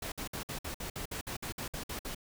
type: noise bursts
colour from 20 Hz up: pink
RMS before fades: -39 dBFS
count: 14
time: 0.02-2.148 s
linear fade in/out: 5 ms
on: 100 ms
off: 56 ms
effects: none